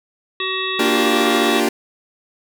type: harmonic tone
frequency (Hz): 377.4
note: F#4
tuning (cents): +34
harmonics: 1 / 3 / 5 / 7 / 9 / 10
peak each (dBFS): -27 / -27 / -27 / -27 / -27 / -27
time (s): 0.4-1.6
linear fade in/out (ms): 2
type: chord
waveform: sawtooth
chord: G minor seventh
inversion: first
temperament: equal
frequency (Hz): 233.1 / 293.7 / 349.2 / 392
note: Bb3 / D4 / F4 / G4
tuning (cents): 0 / 0 / 0 / 0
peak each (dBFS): -17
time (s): 0.79-1.69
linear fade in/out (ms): 5
effects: none